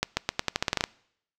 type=accelerating click train; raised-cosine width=0.2 ms; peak=-6 dBFS; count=12; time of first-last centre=0.03-0.84 s; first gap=140 ms; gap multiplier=0.86; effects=noise-tail reverb RT60 0.7 s tail -24 dB re dry